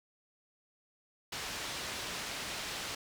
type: low-pass noise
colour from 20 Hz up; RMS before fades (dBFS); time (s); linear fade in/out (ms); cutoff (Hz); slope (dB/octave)
white; -40; 1.32-2.95; 5; 5000; 12
effects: none